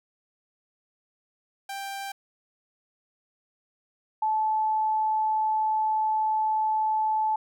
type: tone pair in turn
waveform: sawtooth / sine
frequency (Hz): 788 / 868.3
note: G5 / A5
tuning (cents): +9 / -23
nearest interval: major second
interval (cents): 168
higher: second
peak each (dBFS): -29 / -22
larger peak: second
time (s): 1.69-2.12 / 4.22-7.36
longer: second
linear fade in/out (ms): 5
effects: none